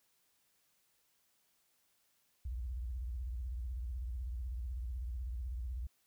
sine tone with vibrato, 61 Hz, B1, 21 cents flat, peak -37 dBFS, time 2.45-5.87 s, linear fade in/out 5 ms, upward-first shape triangle, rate 16 Hz, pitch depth 290 cents each way, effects white hiss -75 dBFS RMS until 6.06 s

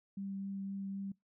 sine tone with vibrato, 196 Hz, G3, in tune, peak -38 dBFS, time 0.17-1.12 s, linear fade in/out 5 ms, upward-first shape triangle, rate 3.9 Hz, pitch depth 10 cents each way, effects noise-tail reverb RT60 0.2 s tail -25 dB re dry

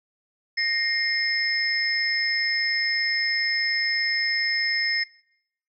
sine tone cluster, 1854 / 2117 / 5210 Hz, A#6 / C7 / E8, -10 / +20 / -21 cents, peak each -26 dBFS, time 0.57-5.04 s, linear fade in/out 10 ms, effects noise-tail reverb RT60 0.7 s tail -20 dB re dry

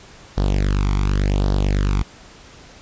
sawtooth tone with flanger, 49 Hz, G1, in tune, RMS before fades -18 dBFS, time 0.37-2.03 s, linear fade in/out 10 ms, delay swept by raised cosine 0.21 to 0.9 ms, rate 0.89 Hz, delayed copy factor +1, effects pink hiss -44 dBFS RMS until 2.81 s + resampled to 16000 Hz

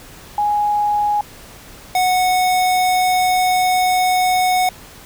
sine / square tone pair in turn, 830.6 / 736.1 Hz, G#5 / F#5, 0 / -9 cents, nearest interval major second, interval 209 cents, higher first, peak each -14 dBFS, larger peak neither, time 0.38-1.21 / 1.95-4.69 s, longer second, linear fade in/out 2 ms, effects pink hiss -40 dBFS RMS until 5.05 s

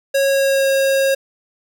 square tone with pitch glide, 549 to 542.4 Hz, C#5 to C#5, -17 to -38 cents, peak -14 dBFS, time 0.14-1.15 s, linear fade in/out 10 ms, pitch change -21 cents, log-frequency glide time 0.26-0.68 s, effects none

